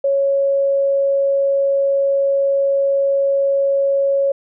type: tone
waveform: sine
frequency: 553 Hz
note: C#5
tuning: 4 cents flat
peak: -13 dBFS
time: 0.04-4.32 s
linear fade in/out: 5 ms
effects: none